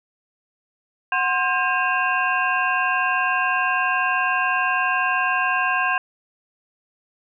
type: tone cluster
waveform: sine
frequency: 738 / 1054 / 1604 / 2524 / 2743 Hz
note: F#5 / C6 / G6 / D#7 / F7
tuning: -5 / +12 / +39 / +24 / -32 cents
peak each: -26 / -23 / -22 / -30 / -27 dBFS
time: 1.12-5.98 s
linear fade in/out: 2 ms
effects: none